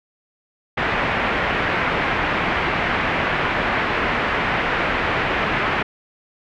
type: low-pass noise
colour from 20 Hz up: white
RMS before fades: -21 dBFS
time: 0.77-5.83 s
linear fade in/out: 10 ms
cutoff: 2300 Hz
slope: 24 dB/octave
effects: none